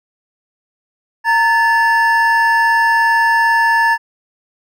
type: tone pair together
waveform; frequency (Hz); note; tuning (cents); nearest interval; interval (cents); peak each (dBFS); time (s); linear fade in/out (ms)
triangle; 921 / 1738.6; A#5 / A6; -21 / -21; major seventh; 1100; -11; 1.24-3.98; 50
effects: none